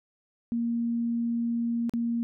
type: tone with dropouts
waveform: sine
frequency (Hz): 234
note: A#3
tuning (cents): +7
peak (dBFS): -25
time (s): 0.52-2.23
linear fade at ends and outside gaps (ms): 0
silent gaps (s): 1.895-1.937
effects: none